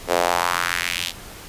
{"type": "tone with high-pass filter sweep", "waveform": "sawtooth", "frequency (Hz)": 87.31, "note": "F2", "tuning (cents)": 0, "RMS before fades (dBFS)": -22, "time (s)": [0.07, 1.13], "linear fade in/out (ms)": 50, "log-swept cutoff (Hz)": [480, 3500], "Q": 2.1, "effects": ["pink hiss -39 dBFS RMS until 1.48 s", "resampled to 32000 Hz"]}